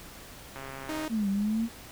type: click train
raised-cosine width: 0.5 ms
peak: -26 dBFS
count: 67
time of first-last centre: 0.56-1.049 s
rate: 135 Hz
type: tone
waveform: sawtooth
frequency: 311.1 Hz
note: D#4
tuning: in tune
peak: -28 dBFS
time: 0.89-1.08 s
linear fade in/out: 2 ms
type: linear two-way sweep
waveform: sine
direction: down then up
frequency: 233.8 to 194 to 233.8 Hz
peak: -25 dBFS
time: 1.09-1.69 s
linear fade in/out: 50 ms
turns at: 1.29 s
effects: pink hiss -47 dBFS RMS until 1.91 s